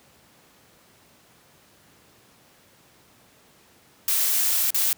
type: noise with dropouts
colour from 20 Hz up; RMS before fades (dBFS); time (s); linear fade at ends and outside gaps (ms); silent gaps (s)
blue; -22; 4.08-4.93; 1; 4.705-4.745
effects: pink hiss -56 dBFS RMS until 4.97 s + high-pass 100 Hz 12 dB/octave